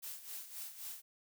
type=noise with tremolo; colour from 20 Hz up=blue; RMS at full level=-44 dBFS; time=0.02-1.02 s; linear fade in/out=20 ms; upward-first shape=sine; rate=3.8 Hz; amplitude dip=70%; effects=none